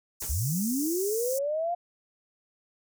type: high-pass noise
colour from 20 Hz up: pink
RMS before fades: -35 dBFS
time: 0.2-1.39 s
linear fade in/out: 10 ms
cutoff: 5700 Hz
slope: 48 dB/octave
type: noise with exponential decay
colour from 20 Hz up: pink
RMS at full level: -37 dBFS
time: 0.22-0.41 s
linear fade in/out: 1 ms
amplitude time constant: 41 ms
type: linear sweep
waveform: sine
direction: up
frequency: 56 to 710 Hz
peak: -26 dBFS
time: 0.29-1.75 s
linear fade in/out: 10 ms
effects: none